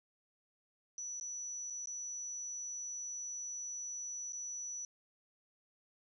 sine tone with dropouts, 5920 Hz, F#8, in tune, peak -40 dBFS, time 0.98-4.85 s, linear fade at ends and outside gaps 1 ms, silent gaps 1.199-1.21 / 1.701-1.705 / 1.858-1.872 / 4.323-4.331 s, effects none

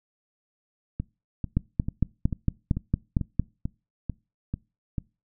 two click trains, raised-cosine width 5 ms, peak -16 / -9 dBFS, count 10 / 9, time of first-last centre 1-4.982 / 1.57-3.396 s, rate 2.26 / 4.38 Hz, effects noise-tail reverb RT60 0.3 s tail -24 dB re dry

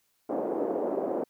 white band-pass noise, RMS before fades -30 dBFS, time 0.29-1.24 s, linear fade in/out 5 ms, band 270 to 620 Hz, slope 24 dB/octave, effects white hiss -72 dBFS RMS until 1.29 s

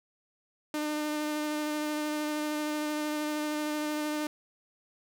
sawtooth tone with vibrato, 301.6 Hz, D4, 46 cents sharp, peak -26 dBFS, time 0.74-4.27 s, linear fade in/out 2 ms, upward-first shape sine, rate 13 Hz, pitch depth 12 cents each way, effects none

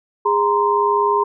sine tone cluster, 410.8 / 935 / 1035 Hz, G#4 / A#5 / C6, -19 / +5 / -19 cents, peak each -18 dBFS, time 0.25-1.24 s, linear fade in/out 10 ms, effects none

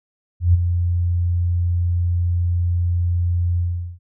sine tone with ADSR envelope, 87.31 Hz, F2, in tune, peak -8 dBFS, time 0.4-3.99 s, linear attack 140 ms, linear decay 20 ms, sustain -8 dB, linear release 410 ms, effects none

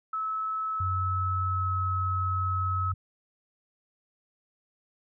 sine tone with pitch glide, 1299 to 1289.3 Hz, E6 to E6, -26 to -39 cents, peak -28 dBFS, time 0.13-2.92 s, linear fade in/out 5 ms, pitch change -13 cents, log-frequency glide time 1.44-1.71 s
sine tone, 92.5 Hz, F#2, in tune, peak -28 dBFS, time 0.8-2.94 s, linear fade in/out 5 ms
effects none

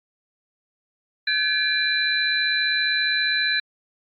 sine tone cluster, 1548 / 1703 / 2379 / 4015 Hz, G6 / G#6 / D7 / B7, -22 / +43 / +22 / +28 cents, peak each -28 / -23 / -29 / -23 dBFS, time 1.27-3.6 s, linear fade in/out 5 ms, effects AAC 64 kbps

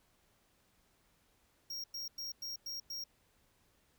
square tone bursts, 5588 Hz, F8, in tune, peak -40 dBFS, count 6, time 1.7-3.04 s, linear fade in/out 5 ms, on 140 ms, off 100 ms, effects pink hiss -72 dBFS RMS until 3.98 s

